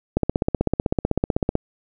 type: click train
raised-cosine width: 2 ms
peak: -5 dBFS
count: 23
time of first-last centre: 0.17-1.554 s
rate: 15.9 Hz
effects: none